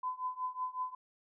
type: tone with tremolo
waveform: sine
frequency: 1013 Hz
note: B5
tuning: 44 cents sharp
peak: -31 dBFS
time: 0.03-0.95 s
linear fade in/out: 5 ms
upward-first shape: triangle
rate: 5.4 Hz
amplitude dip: 95%
effects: none